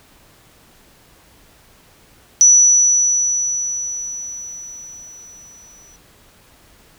sine tone with exponential decay, 5920 Hz, F#8, in tune, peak -5 dBFS, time 2.41-5.96 s, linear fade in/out 0 ms, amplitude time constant 770 ms, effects pink hiss -50 dBFS RMS until 6.98 s

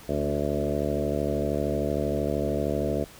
harmonic tone with a mistuned harmonic, 73 Hz, D2, 10 cents flat, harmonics 1 / 2 / 3 / 4 / 5 / 6 / 7 / 8 / 9, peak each -33 / -33 / -33 / -33 / -33 / -33 / -33 / -33 / -33 dBFS, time 0.08-3.05 s, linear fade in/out 20 ms, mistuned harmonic 4, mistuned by -16 cents, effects pink hiss -48 dBFS RMS until 3.19 s

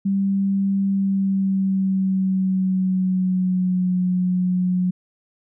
sine tone with pitch glide, 196 to 181.82 Hz, G3 to F#3, 0 to -30 cents, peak -17 dBFS, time 0.05-4.91 s, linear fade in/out 10 ms, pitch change -130 cents, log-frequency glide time 0.87-3.97 s, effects none

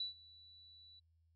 sine tone with ADSR envelope, 3951 Hz, B7, in tune, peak -36 dBFS, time 0-1 s, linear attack 4 ms, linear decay 130 ms, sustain -22 dB, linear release 12 ms, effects added 82 Hz sine -70 dBFS peak until 1.35 s

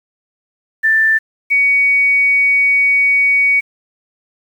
sine tone pair in turn, 1773 / 2250 Hz, A6 / C#7, +13 / +25 cents, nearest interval major third, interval 412 cents, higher second, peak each -9 / -9 dBFS, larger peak neither, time 0.83-1.19 / 1.5-3.61 s, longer second, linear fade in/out 20 ms, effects 7-bit

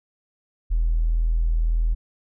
triangle tone with tanh clipping, 40.88 Hz, E1, 14 cents flat, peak -17 dBFS, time 0.7-1.95 s, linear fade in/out 20 ms, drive 2 dB, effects none

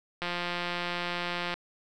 click train, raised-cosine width 0.3 ms, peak -16 dBFS, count 232, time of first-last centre 0.22-1.54 s, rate 175 Hz, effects none

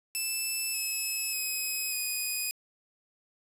5% pulse tone with pitch steps, 2637 / 2587 / 2538 / 2490 Hz, E7 / E7 / D#7 / D#7, 0 / -33 / +34 / +1 cents, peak -21 dBFS, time 0.15-2.51 s, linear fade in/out 0 ms, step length 590 ms, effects resampled to 32000 Hz + 8-bit

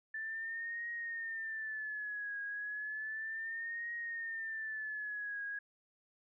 sine tone with vibrato, 1758 Hz, A6, 2 cents flat, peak -38 dBFS, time 0.14-5.59 s, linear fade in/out 5 ms, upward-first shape triangle, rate 0.33 Hz, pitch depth 120 cents each way, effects none

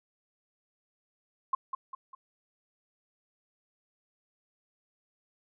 sine tone with echo, 1060 Hz, C6, 22 cents sharp, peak -23 dBFS, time 1.53-1.55 s, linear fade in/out 5 ms, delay 200 ms, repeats 3, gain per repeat -7 dB, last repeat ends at 2.15 s, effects none

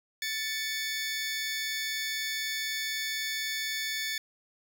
20% pulse tone pair together, 1760 / 2232 Hz, A6 / C#7, 0 / +11 cents, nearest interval major third, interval 411 cents, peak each -28 / -30 dBFS, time 0.22-4.18 s, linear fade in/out 2 ms, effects none

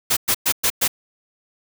white noise bursts, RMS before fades -18 dBFS, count 5, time 0.1-0.88 s, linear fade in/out 10 ms, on 68 ms, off 110 ms, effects none

